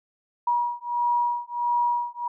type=beating tone pair; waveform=sine; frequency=959 / 960.5 Hz; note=A#5 / B5; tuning=+49 / -48 cents; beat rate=1.5 Hz; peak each=-25 dBFS; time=0.47-2.28 s; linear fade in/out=5 ms; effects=none